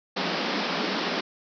pink band-pass noise, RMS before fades -28 dBFS, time 0.16-1.21 s, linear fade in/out 10 ms, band 170 to 5400 Hz, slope 96 dB/octave, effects none

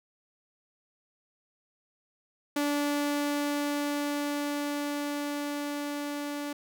sawtooth tone with level ramp, 290 Hz, D4, 22 cents flat, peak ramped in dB -22 to -29 dBFS, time 2.56-6.53 s, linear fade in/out 5 ms, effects none

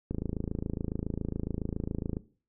click train, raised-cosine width 3 ms, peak -19 dBFS, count 57, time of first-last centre 0.11-2.169 s, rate 27.2 Hz, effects noise-tail reverb RT60 0.4 s tail -18 dB re dry

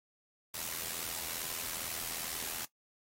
white noise with amplitude modulation, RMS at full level -36 dBFS, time 0.54-2.65 s, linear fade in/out 5 ms, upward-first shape sine, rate 82.3 Hz, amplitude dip 70%, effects noise-tail reverb RT60 0.1 s tail -19 dB re dry + AAC 48 kbps

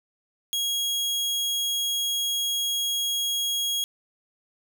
sawtooth tone, 3300 Hz, G#7, 12 cents flat, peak -21 dBFS, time 0.53-3.84 s, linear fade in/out 0 ms, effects none

